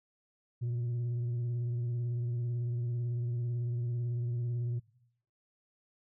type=tone with vibrato; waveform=sine; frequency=120 Hz; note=B2; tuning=49 cents flat; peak=-28 dBFS; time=0.61-4.8 s; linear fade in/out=20 ms; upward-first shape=triangle; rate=18 Hz; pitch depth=42 cents each way; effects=noise-tail reverb RT60 0.8 s tail -23 dB re dry + tanh soft clip ceiling -30 dBFS